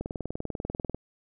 click train, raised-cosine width 2 ms, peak -19 dBFS, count 20, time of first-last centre 0.01-0.946 s, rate 20.3 Hz, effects none

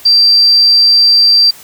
sine tone, 4699 Hz, D8, in tune, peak -4 dBFS, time 0.05-1.51 s, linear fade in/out 10 ms, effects white hiss -36 dBFS RMS until 1.63 s

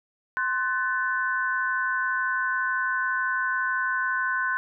sine tone cluster, 1046 / 1502 / 1748 Hz, C6 / F#6 / A6, -1 / +26 / -12 cents, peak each -29 / -25 / -32 dBFS, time 0.37-4.57 s, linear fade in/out 0 ms, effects none

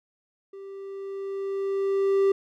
triangle tone with level ramp, 392 Hz, G4, in tune, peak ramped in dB -37 to -15 dBFS, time 0.53-2.32 s, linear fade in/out 5 ms, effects none

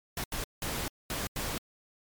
pink noise bursts at uneven times, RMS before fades -34 dBFS, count 5, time 0.17-0.24 / 0.32-0.44 / 0.62-0.88 / 1.1-1.27 / 1.36-1.58 s, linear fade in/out 2 ms, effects MP3 96 kbps

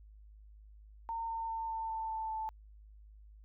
sine tone with pitch steps, 913 / 907.2 / 901.5 / 895.8 / 890.1 / 884.5 / 878.8 Hz, A#5 / A#5 / A5 / A5 / A5 / A5 / A5, -36 / -47 / +42 / +31 / +20 / +9 / -2 cents, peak -35 dBFS, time 1.09-2.49 s, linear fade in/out 0 ms, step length 200 ms, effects added 52 Hz sine -53 dBFS peak until 3.44 s

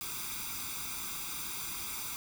white noise with comb filter, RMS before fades -39 dBFS, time 0.01-2.16 s, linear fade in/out 0 ms, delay 0.83 ms, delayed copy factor +0.95, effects none

